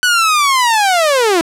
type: linear sweep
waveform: sawtooth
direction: down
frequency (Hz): 1497 to 318.1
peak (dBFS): -6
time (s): 0.03-1.41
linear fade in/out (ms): 0
effects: low-pass 11000 Hz 12 dB/octave